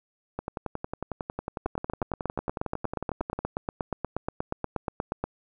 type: two click trains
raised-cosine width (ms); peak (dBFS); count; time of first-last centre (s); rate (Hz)
1; -14 / -17; 31 / 34; 1.66-5.24 / 0.39-3.39; 8.38 / 11
effects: none